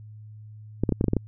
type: clicks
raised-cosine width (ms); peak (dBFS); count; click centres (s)
3; -9; 8; 0.836 / 0.892 / 0.923 / 1.011 / 1.042 / 1.083 / 1.134 / 1.167
effects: added 107 Hz sine -41 dBFS peak until 1.27 s